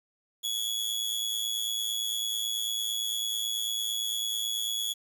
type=tone with amplitude modulation; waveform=sawtooth; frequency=3374 Hz; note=G#7; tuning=27 cents sharp; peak=-23 dBFS; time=0.43-4.94 s; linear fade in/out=20 ms; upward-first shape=sine; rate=109 Hz; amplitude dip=65%; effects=9-bit